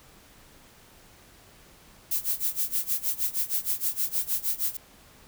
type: noise with tremolo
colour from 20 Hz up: violet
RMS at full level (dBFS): -25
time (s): 2.11-4.77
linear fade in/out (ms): 5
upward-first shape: sine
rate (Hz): 6.4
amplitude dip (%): 90
effects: pink hiss -54 dBFS RMS until 5.27 s